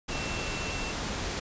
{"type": "tone in noise", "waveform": "sine", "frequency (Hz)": 2695, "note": "E7", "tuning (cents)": 38, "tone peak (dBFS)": -38, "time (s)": [0.11, 0.92], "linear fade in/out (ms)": 10, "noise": "pink", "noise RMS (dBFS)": -33, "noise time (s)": [0.08, 1.4], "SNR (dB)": -8, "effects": ["resampled to 16000 Hz"]}